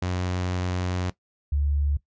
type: tone pair in turn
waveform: sawtooth / sine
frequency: 90.7 / 71.85 Hz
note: F#2 / D2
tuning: -34 / -37 cents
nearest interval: major third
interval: 403 cents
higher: first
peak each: -21 dBFS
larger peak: neither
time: 0.02-1.1 / 1.52-1.97 s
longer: first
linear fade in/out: 5 ms
effects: noise-tail reverb RT60 0.1 s tail -17 dB re dry + resampled to 16000 Hz